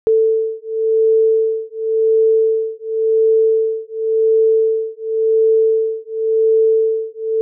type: beating tone pair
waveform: sine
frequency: 443.2 / 444.12 Hz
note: A4 / A4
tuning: +13 / +16 cents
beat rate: 0.92 Hz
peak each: -15 dBFS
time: 0.07-7.41 s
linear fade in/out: 0 ms
effects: none